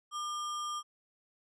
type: tone with sample-and-hold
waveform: sine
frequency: 1200 Hz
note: D6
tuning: 37 cents sharp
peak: -34 dBFS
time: 0.11-0.83 s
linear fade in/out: 50 ms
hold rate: 4410 Hz
effects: resampled to 22050 Hz